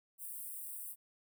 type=high-pass noise; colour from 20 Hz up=white; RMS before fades=-45 dBFS; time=0.18-0.96 s; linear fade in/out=50 ms; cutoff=8200 Hz; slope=96 dB/octave; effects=none